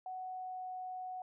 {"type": "tone with pitch glide", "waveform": "sine", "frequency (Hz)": [744, 739.7], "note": ["F#5", "F#5"], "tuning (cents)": [9, -1], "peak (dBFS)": -40, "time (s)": [0.06, 1.22], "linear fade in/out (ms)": 2, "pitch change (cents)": -10, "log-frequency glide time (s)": [0.17, 0.7], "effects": []}